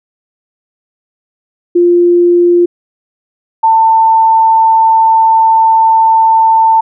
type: tone pair in turn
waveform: sine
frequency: 349.2 / 894 Hz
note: F4 / A5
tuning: 0 / +27 cents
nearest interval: octave + major third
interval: 1627 cents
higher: second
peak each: -4 dBFS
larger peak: neither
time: 1.75-2.66 / 3.63-6.81 s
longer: second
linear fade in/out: 10 ms
effects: none